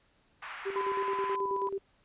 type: band-pass noise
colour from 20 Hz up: pink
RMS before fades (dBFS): -43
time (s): 0.42-1.36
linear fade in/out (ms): 5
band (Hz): 1000 to 2500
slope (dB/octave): 24
type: tone with tremolo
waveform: sine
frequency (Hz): 392.4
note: G4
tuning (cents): +2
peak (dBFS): -30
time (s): 0.65-1.79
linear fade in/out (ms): 20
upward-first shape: square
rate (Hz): 9.3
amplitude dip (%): 60
type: tone with pitch glide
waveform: sine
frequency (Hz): 1009 to 992.8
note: B5 to B5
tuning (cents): +37 to +9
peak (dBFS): -31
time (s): 0.76-1.69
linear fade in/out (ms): 2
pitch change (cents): -28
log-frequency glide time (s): 1.38-1.48
effects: pink hiss -68 dBFS RMS until 2.04 s + resampled to 8000 Hz